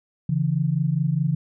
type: tone pair together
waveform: sine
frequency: 139.96 / 164.81 Hz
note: C#3 / E3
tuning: +17 / 0 cents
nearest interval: minor third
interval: 283 cents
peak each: -22 dBFS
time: 0.29-1.35 s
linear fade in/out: 5 ms
effects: none